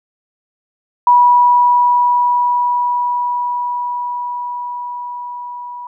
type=tone with level ramp; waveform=sine; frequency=975 Hz; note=B5; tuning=23 cents flat; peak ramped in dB=-5 to -26 dBFS; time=1.07-5.87 s; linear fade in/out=2 ms; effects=none